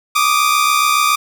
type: tone pair together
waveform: sawtooth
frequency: 1165 / 1232.1 Hz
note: D6 / D#6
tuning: -14 / -17 cents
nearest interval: minor second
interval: 97 cents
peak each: -11 dBFS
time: 0.15-1.16 s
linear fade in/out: 10 ms
effects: none